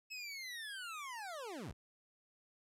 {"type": "linear sweep", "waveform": "25% pulse", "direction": "down", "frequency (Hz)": [2607, 35.03], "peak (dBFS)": -40, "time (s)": [0.1, 1.73], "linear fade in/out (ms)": 20, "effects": ["low-pass 12000 Hz 12 dB/octave"]}